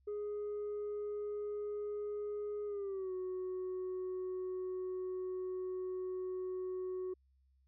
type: tone with pitch glide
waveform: sine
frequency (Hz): 415.3 to 370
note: G#4 to F#4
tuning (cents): 0 to 0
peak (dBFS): -35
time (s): 0.07-7.14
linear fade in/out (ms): 10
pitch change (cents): -200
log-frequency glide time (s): 2.66-3.13
effects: tanh soft clip ceiling -36 dBFS + added 66 Hz sine -68 dBFS peak until 7.67 s